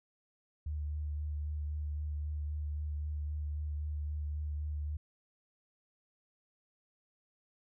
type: tone with vibrato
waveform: sine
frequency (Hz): 74.8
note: D2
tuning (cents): +32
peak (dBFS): -34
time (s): 0.66-4.97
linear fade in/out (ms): 5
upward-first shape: sine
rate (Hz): 3.8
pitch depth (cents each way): 18
effects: none